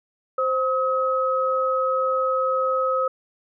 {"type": "tone pair together", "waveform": "sine", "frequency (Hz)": [523, 1275.2], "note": ["C5", "D#6"], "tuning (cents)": [-1, 42], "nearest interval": "octave + minor third", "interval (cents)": 1543, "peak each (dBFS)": -22, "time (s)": [0.38, 3.08], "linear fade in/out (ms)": 5, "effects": []}